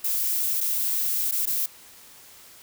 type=noise with dropouts; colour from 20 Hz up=violet; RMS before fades=-25 dBFS; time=0.04-1.66 s; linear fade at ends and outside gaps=5 ms; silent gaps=0.606-0.61 / 1.313-1.321 / 1.457-1.471 s; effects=white hiss -49 dBFS RMS until 2.62 s